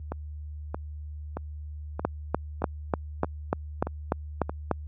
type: two click trains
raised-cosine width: 1 ms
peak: -9 / -17 dBFS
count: 10 / 8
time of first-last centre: 2.05-4.713 / 0.12-4.495 s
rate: 3.38 / 1.6 Hz
effects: added 75 Hz sine -32 dBFS peak until 4.87 s + high-pass 80 Hz 12 dB/octave